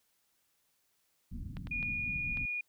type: low-pass noise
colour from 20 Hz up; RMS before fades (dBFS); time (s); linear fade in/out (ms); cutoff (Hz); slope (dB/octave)
pink; -42; 1.31-2.46; 10; 260; 48
type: clicks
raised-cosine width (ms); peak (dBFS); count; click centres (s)
0.3; -31; 4; 1.569 / 1.671 / 1.828 / 2.372
type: tone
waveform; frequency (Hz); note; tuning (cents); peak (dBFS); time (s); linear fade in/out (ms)
sine; 2444; D#7; -32; -33; 1.71-2.61; 5
effects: white hiss -75 dBFS RMS until 2.68 s